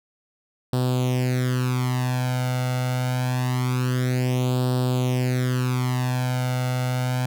sawtooth tone with flanger, 126.4 Hz, B2, 41 cents sharp, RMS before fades -23 dBFS, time 0.73-7.26 s, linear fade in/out 2 ms, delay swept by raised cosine 0.23 to 1.43 ms, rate 0.25 Hz, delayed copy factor +0.8, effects none

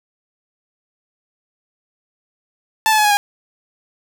sawtooth tone with pitch steps, 880 / 863.4 / 847.1 / 831.1 / 815.4 Hz, A5 / A5 / G#5 / G#5 / G#5, 0 / -33 / +34 / +1 / -32 cents, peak -8 dBFS, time 2.86-3.17 s, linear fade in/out 0 ms, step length 62 ms, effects none

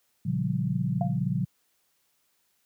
sine chord, G half-diminished seventh, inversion first, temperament just, 117.6 / 141.12 / 176.4 / 196 Hz, Bb2 / Db3 / F3 / G3, +16 / +31 / +18 / 0 cents, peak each -31 / -29 / -29 / -33 dBFS, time 0.25-1.45 s, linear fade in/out 10 ms
sine tone with exponential decay, 698.5 Hz, F5, in tune, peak -26 dBFS, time 1.01-1.19 s, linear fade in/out 2 ms, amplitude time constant 37 ms
effects white hiss -71 dBFS RMS until 2.65 s + high-pass 60 Hz 12 dB/octave

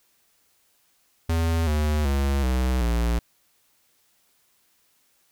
square tone with pitch steps, 82.41 / 75.57 / 69.3 / 63.55 / 58.27 Hz, E2 / D#2 / C#2 / C2 / A#1, 0 / -50 / 0 / -50 / 0 cents, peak -21 dBFS, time 1.29-3.19 s, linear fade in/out 5 ms, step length 380 ms, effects white hiss -65 dBFS RMS until 5.31 s

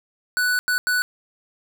square tone bursts at uneven times, 1485 Hz, F#6, 6 cents sharp, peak -19 dBFS, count 3, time 0.37-0.59 / 0.68-0.78 / 0.87-1.02 s, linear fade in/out 0 ms, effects 8-bit

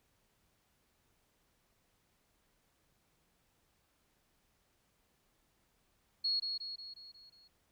sine tone with echo, 4323 Hz, C#8, 44 cents flat, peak -30 dBFS, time 6.24-6.4 s, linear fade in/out 10 ms, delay 180 ms, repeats 6, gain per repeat -5 dB, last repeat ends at 7.48 s, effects pink hiss -75 dBFS RMS until 7.71 s

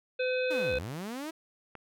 harmonic tone, 508 Hz, B4, 49 cents sharp, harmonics 1 / 3 / 5 / 7 / 8, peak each -28 / -38 / -35 / -44 / -46 dBFS, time 0.19-0.79 s, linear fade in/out 10 ms
sawtooth linear two-way sweep, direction down then up, 329.6 to 56 to 329.6 Hz, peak -32 dBFS, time 0.5-1.31 s, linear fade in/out 10 ms, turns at 0.75 s
click, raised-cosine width 0.5 ms, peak -29 dBFS, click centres 1.753 s
effects none

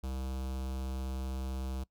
square tone with notch filter, 65.41 Hz, C2, in tune, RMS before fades -37 dBFS, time 0.03-1.84 s, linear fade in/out 10 ms, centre 1900 Hz, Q 1.5, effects noise-tail reverb RT60 0.1 s tail -21 dB re dry

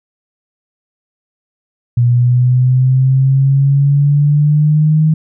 sine exponential sweep, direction up, 120 to 157.3 Hz, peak -7 dBFS, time 1.97-5.14 s, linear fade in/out 5 ms, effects none

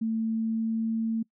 sine tone with pitch glide, 223.5 to 224.8 Hz, A3 to A3, +27 to +37 cents, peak -25 dBFS, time 0.01-1.23 s, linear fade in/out 10 ms, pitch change +10 cents, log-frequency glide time 0.34-0.95 s, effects noise-tail reverb RT60 0.1 s tail -24 dB re dry

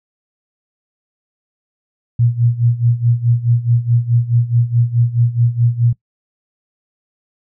sine tone with tremolo, 118.9 Hz, A#2, 35 cents sharp, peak -8 dBFS, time 2.19-5.93 s, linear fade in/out 5 ms, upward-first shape sine, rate 4.7 Hz, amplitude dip 85%, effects noise-tail reverb RT60 0.1 s tail -21 dB re dry

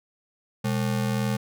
square ring-modulated tone, 164.81 Hz, E3, in tune, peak -21 dBFS, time 0.64-1.37 s, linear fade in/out 10 ms, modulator 41.1 Hz, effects none

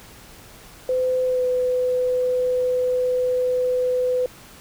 sine tone with pitch glide, 510 to 502.1 Hz, C5 to B4, -44 to +29 cents, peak -18 dBFS, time 0.89-4.26 s, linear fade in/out 2 ms, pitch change -27 cents, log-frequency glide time 1.24-1.44 s, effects pink hiss -45 dBFS RMS until 4.6 s

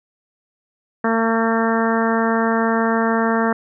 harmonic tone, 226.5 Hz, A#3, 50 cents flat, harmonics 1 / 2 / 3 / 4 / 5 / 6 / 7 / 8, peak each -19 / -22 / -24 / -25 / -26 / -27 / -27 / -28 dBFS, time 1.04-3.53 s, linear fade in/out 5 ms, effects none

